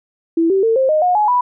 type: tone with pitch steps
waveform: sine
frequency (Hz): 330.7 / 386.5 / 451.7 / 528 / 617.1 / 721.3 / 843 / 985.3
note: E4 / G4 / A4 / C5 / D#5 / F#5 / G#5 / B5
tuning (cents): +6 / -24 / +45 / +16 / -14 / -44 / +26 / -4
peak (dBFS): -11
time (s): 0.37-1.41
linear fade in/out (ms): 5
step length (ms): 130
effects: none